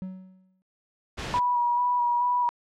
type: tone with exponential decay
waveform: triangle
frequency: 187 Hz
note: F#3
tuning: 19 cents sharp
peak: -28 dBFS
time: 0.02-0.62 s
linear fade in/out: 0 ms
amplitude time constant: 130 ms
type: noise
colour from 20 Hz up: pink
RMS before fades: -33 dBFS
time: 1.17-1.4 s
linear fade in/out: 20 ms
type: tone with vibrato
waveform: sine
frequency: 971 Hz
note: B5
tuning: 30 cents flat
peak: -21 dBFS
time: 1.34-2.49 s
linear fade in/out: 0 ms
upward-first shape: square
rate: 2.3 Hz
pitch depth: 17 cents each way
effects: low-pass 5000 Hz 12 dB/octave